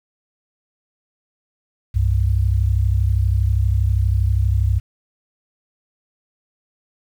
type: tone pair together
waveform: sine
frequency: 65.52 / 98 Hz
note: C2 / G2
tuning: +3 / 0 cents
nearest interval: perfect fifth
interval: 697 cents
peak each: -17 dBFS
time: 1.94-4.8 s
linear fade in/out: 20 ms
effects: 8-bit